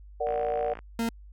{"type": "chord", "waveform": "sine", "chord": "Bb augmented", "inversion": "none", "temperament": "equal", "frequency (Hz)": [466.2, 587.3, 740], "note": ["Bb4", "D5", "F#5"], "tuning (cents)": [0, 0, 0], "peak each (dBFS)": -30, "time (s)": [0.2, 0.74], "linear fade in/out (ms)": 10}
{"type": "click train", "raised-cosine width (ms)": 0.5, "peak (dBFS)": -26, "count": 30, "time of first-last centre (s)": [0.27, 0.79], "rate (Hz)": 55.8}
{"type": "tone", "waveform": "40% pulse", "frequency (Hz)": 229.8, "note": "A#3", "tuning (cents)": -25, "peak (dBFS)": -25, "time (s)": [0.99, 1.09], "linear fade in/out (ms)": 2}
{"effects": ["added 50 Hz sine -45 dBFS peak until 1.32 s"]}